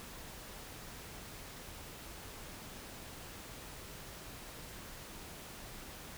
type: silence
effects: pink hiss -49 dBFS RMS until 6.17 s